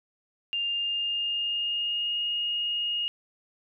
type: tone with pitch glide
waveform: sine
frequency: 2802 to 2859 Hz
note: F7 to F7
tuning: +5 to +40 cents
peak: -26 dBFS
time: 0.53-3.08 s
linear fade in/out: 0 ms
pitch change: +35 cents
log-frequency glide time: 0.64-2.2 s
effects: none